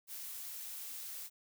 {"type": "noise", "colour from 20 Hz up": "blue", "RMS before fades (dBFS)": -45, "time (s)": [0.07, 1.3], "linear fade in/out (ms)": 50, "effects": []}